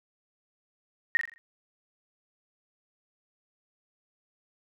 sine tone with echo, 1864.7 Hz, A#6, in tune, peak -19 dBFS, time 1.15-1.17 s, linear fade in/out 0 ms, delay 42 ms, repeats 5, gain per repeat -7 dB, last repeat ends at 1.38 s, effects none

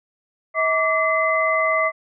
sine tone cluster, 641 / 1158 / 2042 Hz, E5 / D6 / C7, -49 / -25 / -43 cents, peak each -21 dBFS, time 0.54-1.92 s, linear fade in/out 50 ms, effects none

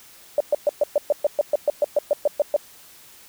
sine tone bursts, 587.3 Hz, D5, in tune, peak -14 dBFS, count 16, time 0.38-2.564 s, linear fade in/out 2 ms, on 24 ms, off 120 ms, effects white hiss -48 dBFS RMS until 3.28 s

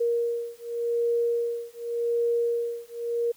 sine beating tone pair, 470 / 470.87 Hz, A#4 / A#4, +14 / +17 cents, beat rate 0.87 Hz, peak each -27 dBFS, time 0-3.32 s, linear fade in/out 10 ms, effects white hiss -57 dBFS RMS until 3.36 s

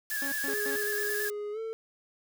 blue noise, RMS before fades -36 dBFS, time 0.1-1.3 s, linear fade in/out 0 ms
triangle tone with vibrato, 1689 Hz, G#6, 29 cents sharp, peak -30 dBFS, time 0.11-1.29 s, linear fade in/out 5 ms, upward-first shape square, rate 9.2 Hz, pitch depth 38 cents each way
sawtooth tone bursts, 277.2 Hz, C#4, in tune, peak -33 dBFS, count 3, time 0.22-0.757 s, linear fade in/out 0 ms, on 99 ms, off 120 ms
triangle tone with pitch glide, 415.3 to 447.7 Hz, G#4 to A4, 0 to +30 cents, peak -31 dBFS, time 0.48-1.73 s, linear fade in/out 0 ms, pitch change +130 cents, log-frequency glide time 1.52-1.59 s
effects none

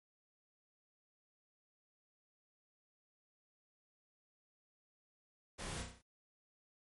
pink noise with echo, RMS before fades -45 dBFS, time 5.58-5.83 s, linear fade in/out 20 ms, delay 32 ms, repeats 6, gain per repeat -4 dB, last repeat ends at 6.022 s, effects MP3 48 kbps

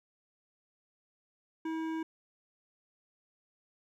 sine tone with hard clipping, 321.9 Hz, E4, 41 cents flat, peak -35 dBFS, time 1.65-2.03 s, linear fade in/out 5 ms, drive 13 dB, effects none

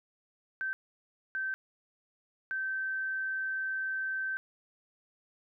sine tone bursts at uneven times, 1549 Hz, G6, 21 cents flat, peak -31 dBFS, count 3, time 0.61-0.73 / 1.35-1.54 / 2.51-4.37 s, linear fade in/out 0 ms, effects none

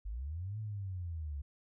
sine linear two-way sweep, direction up then down, 46.25 to 110 to 68.6 Hz, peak -37 dBFS, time 0.05-1.42 s, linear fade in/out 10 ms, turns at 0.59 s, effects none

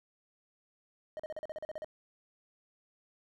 triangle tone bursts, 620 Hz, D#5, 6 cents flat, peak -35 dBFS, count 11, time 1.17-1.845 s, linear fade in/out 0 ms, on 25 ms, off 40 ms, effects none

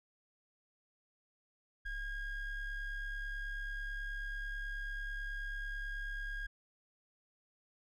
triangle ring-modulated tone, 830.6 Hz, G#5, in tune, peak -33 dBFS, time 1.85-6.47 s, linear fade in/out 10 ms, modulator 796 Hz, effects none

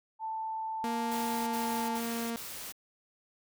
sine tone, 884 Hz, A5, 8 cents sharp, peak -33 dBFS, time 0.19-2.01 s, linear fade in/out 50 ms
sawtooth tone with pitch glide, 233.5 to 231.8 Hz, A#3 to A#3, +3 to -10 cents, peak -29 dBFS, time 0.84-2.36 s, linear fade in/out 0 ms, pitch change -13 cents, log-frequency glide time 1.27-1.9 s
white noise bursts, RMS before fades -42 dBFS, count 4, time 1.11-2.724 s, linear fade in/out 10 ms, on 360 ms, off 58 ms
effects none

